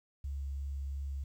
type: tone with vibrato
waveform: sine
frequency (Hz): 69.3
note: C#2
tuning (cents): 0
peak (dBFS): -35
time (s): 0.24-1.24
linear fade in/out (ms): 5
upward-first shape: sine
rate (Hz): 2.9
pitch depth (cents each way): 10
effects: 11-bit